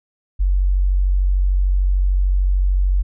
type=tone; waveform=sine; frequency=46.7 Hz; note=F#1; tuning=17 cents sharp; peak=-13 dBFS; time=0.39-3.03 s; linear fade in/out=20 ms; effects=none